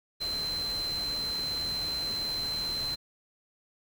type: tone in noise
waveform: sine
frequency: 4089 Hz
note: C8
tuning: 41 cents flat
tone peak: -30 dBFS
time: 0.2-2.96 s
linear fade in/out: 20 ms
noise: pink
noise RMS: -41 dBFS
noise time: 0.2-2.96 s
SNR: +8 dB
effects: none